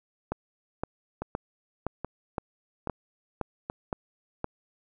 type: two click trains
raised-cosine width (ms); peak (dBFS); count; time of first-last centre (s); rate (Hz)
1; -15 / -18; 9 / 4; 0.32-4.444 / 1.22-3.699; 1.94 / 1.21
effects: none